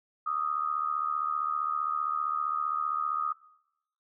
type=tone with amplitude modulation; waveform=sine; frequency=1244 Hz; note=D#6; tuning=1 cent flat; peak=-24 dBFS; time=0.26-3.33 s; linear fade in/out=10 ms; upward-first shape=sine; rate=75.3 Hz; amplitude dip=80%; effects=noise-tail reverb RT60 0.9 s tail -22 dB re dry